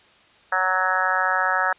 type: harmonic tone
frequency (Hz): 185.9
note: F#3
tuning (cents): +8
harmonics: 3 / 4 / 5 / 6 / 7 / 8 / 9 / 10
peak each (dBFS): -31 / -27 / -27 / -34 / -24 / -27 / -24 / -33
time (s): 0.52-1.73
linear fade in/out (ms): 5
effects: white hiss -54 dBFS RMS until 1.78 s + resampled to 8000 Hz